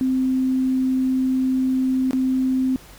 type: tone with dropouts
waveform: sine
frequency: 260 Hz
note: C4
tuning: 11 cents flat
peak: -17 dBFS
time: 0.01-2.76 s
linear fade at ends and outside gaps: 0 ms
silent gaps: 2.109-2.132 s
effects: added 47 Hz sine -47 dBFS peak until 2.98 s + pink hiss -46 dBFS RMS until 2.98 s